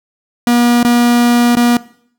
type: tone with dropouts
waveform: 45% pulse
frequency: 240 Hz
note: B3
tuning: 49 cents flat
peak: -8 dBFS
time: 0.47-1.77 s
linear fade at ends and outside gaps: 2 ms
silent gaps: 0.83-0.848 / 1.553-1.569 s
effects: noise-tail reverb RT60 0.6 s tail -19 dB re dry